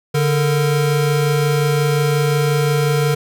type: tone pair together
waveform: square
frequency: 144.92 / 460.4 Hz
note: D3 / A#4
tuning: -23 / -22 cents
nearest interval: octave + minor sixth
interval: 2001 cents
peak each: -16 / -20 dBFS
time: 0.14-3.15 s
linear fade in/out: 10 ms
effects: none